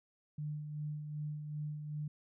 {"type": "tone with tremolo", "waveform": "sine", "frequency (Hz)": 150, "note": "D3", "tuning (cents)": 37, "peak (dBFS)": -36, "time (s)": [0.38, 2.08], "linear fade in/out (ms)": 5, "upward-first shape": "sine", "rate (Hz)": 2.6, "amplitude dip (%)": 45, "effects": []}